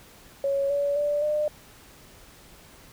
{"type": "tone with pitch steps", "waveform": "sine", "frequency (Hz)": [554.4, 569.7, 585.3, 601.4], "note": ["C#5", "C#5", "D5", "D5"], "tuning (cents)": [0, 47, -6, 41], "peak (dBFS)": -22, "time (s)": [0.44, 1.48], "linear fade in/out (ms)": 2, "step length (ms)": 260, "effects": ["pink hiss -51 dBFS RMS until 2.92 s"]}